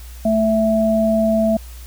sine tone pair together, 220 / 659.3 Hz, A3 / E5, 0 / 0 cents, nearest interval octave + perfect fifth, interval 1900 cents, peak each -16 dBFS, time 0.25-1.57 s, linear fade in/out 5 ms, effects added 60 Hz sine -33 dBFS peak until 1.86 s + white hiss -44 dBFS RMS until 1.86 s

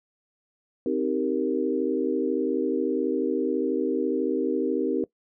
sine chord, C minor seventh, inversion none, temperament equal with one note detuned, 261.6 / 313.7 / 392 / 466.2 Hz, C4 / Eb4 / G4 / Bb4, 0 / +14 / 0 / 0 cents, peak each -28 dBFS, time 0.86-5.04 s, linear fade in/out 2 ms, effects noise-tail reverb RT60 0.1 s tail -20 dB re dry

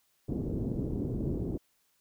white low-pass noise, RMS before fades -33 dBFS, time 0.28-1.58 s, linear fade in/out 10 ms, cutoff 350 Hz, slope 24 dB/octave, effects white hiss -72 dBFS RMS until 2 s

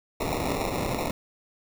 white noise with sample-and-hold, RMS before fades -28 dBFS, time 0.2-1.11 s, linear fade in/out 5 ms, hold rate 1575 Hz, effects none

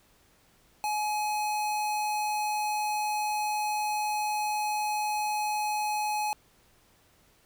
square tone, 844 Hz, G#5, 28 cents sharp, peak -28 dBFS, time 0.84-6.33 s, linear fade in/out 0 ms, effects pink hiss -63 dBFS RMS until 7.45 s

